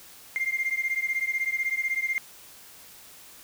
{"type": "beating tone pair", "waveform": "sine", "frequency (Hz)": [2100, 2116], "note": ["C7", "C7"], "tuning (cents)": [6, 19], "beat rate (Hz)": 16, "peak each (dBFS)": -27, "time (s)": [0.36, 2.18], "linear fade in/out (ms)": 0, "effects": ["tanh soft clip ceiling -20 dBFS", "white hiss -49 dBFS RMS until 3.43 s"]}